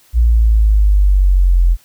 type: exponential sweep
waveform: sine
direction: down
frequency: 59 to 42.32 Hz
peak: -7 dBFS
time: 0.13-1.77 s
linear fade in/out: 50 ms
effects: white hiss -50 dBFS RMS until 1.84 s